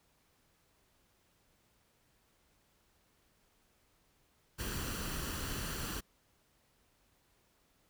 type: noise with comb filter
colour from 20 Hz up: pink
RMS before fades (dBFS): -39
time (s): 4.58-6.01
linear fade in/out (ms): 20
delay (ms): 0.68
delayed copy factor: +0.5
effects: pink hiss -72 dBFS RMS until 7.89 s